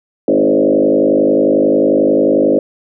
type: tone with frequency modulation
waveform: sine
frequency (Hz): 414.8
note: G#4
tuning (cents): -2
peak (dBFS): -8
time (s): 0.28-2.59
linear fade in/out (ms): 2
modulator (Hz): 51.2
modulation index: 3.3
effects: none